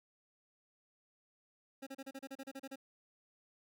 25% pulse tone bursts, 270.2 Hz, C#4, 44 cents flat, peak -40 dBFS, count 12, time 1.82-2.759 s, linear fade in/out 10 ms, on 48 ms, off 33 ms, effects none

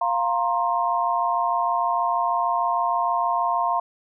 sine chord, F suspended fourth, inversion none, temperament equal with one note detuned, 698.5 / 932.3 / 1058.7 Hz, F5 / Bb5 / C6, 0 / 0 / +20 cents, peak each -24 dBFS, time 0.01-3.8 s, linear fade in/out 5 ms, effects none

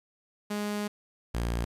sawtooth tone pair in turn, 207.5 / 58.23 Hz, G#3 / A#1, -1 / -1 cents, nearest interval octave + minor seventh, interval 2200 cents, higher first, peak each -26 / -24 dBFS, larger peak second, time 0.5-0.88 / 1.34-1.65 s, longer first, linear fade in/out 10 ms, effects resampled to 32000 Hz + 9-bit

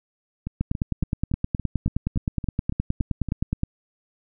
two click trains, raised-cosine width 5 ms, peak -10 / -16 dBFS, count 30 / 11, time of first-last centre 0.61-3.634 / 0.47-3.287 s, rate 9.59 / 3.55 Hz, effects none

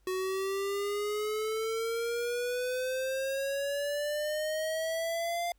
square exponential sweep, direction up, 370 to 698.5 Hz, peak -31 dBFS, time 0.07-5.52 s, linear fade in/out 2 ms, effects added 50 Hz sine -63 dBFS peak until 5.58 s + pink hiss -74 dBFS RMS until 5.58 s

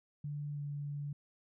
sine tone with pitch glide, 146.3 to 144.45 Hz, D3 to D3, -6 to -28 cents, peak -37 dBFS, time 0.24-1.13 s, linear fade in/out 5 ms, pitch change -22 cents, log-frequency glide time 0.53-0.6 s, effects none

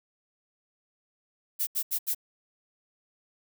violet noise bursts, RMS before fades -28 dBFS, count 4, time 1.59-2.148 s, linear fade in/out 20 ms, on 81 ms, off 78 ms, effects none

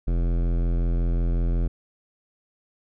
sine tone with hard clipping, 42.74 Hz, F1, 37 cents flat, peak -22 dBFS, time 0.07-1.68 s, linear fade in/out 10 ms, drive 17 dB, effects none

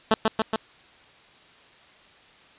10% pulse tone with echo, 220 Hz, A3, in tune, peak -8 dBFS, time 0.11-0.14 s, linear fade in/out 2 ms, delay 140 ms, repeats 3, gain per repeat -2 dB, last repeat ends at 0.56 s, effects white hiss -53 dBFS RMS until 2.58 s + resampled to 8000 Hz

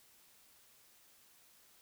silence, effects white hiss -65 dBFS RMS until 1.81 s

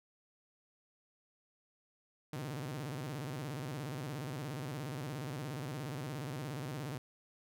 sawtooth tone with vibrato, 138.59 Hz, C#3, in tune, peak -35 dBFS, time 2.33-6.98 s, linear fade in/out 2 ms, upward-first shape square, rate 17 Hz, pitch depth 170 cents each way, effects none

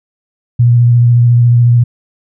sine tone with vibrato, 120 Hz, B2, 49 cents flat, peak -4 dBFS, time 0.59-1.84 s, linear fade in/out 10 ms, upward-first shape square, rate 14 Hz, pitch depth 15 cents each way, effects none

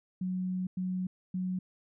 sine tone bursts at uneven times, 184.2 Hz, F#3, 7 cents flat, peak -30 dBFS, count 3, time 0.21-0.67 / 0.77-1.07 / 1.34-1.59 s, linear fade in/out 5 ms, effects none

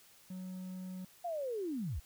triangle tone, 185 Hz, F#3, in tune, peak -39 dBFS, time 0.3-1.05 s, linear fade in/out 5 ms
sine linear sweep, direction down, 719 to 48.29 Hz, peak -35 dBFS, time 1.24-2 s, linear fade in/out 10 ms
effects white hiss -62 dBFS RMS until 2.05 s

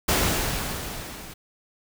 pink noise with level ramp, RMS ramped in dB -20 to -41 dBFS, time 0.08-1.34 s, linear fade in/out 10 ms, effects none

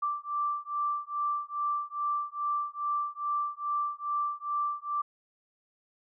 sine beating tone pair, 1172 / 1174.4 Hz, D6 / D6, -4 / 0 cents, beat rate 2.4 Hz, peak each -32 / -32 dBFS, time 0.02-5.02 s, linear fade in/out 10 ms, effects none

